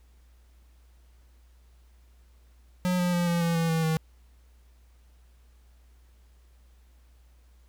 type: tone with pitch steps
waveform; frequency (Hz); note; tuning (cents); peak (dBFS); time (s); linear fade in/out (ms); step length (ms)
square; 180.9 / 177.69 / 174.54 / 171.44 / 168.4 / 165.41 / 162.47 / 159.59; F#3 / F3 / F3 / F3 / E3 / E3 / E3 / D#3; -39 / +30 / -1 / -32 / +37 / +6 / -25 / +44; -24; 2.85-3.97; 0; 140
effects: added 60 Hz sine -54 dBFS peak until 7.68 s + pink hiss -68 dBFS RMS until 7.68 s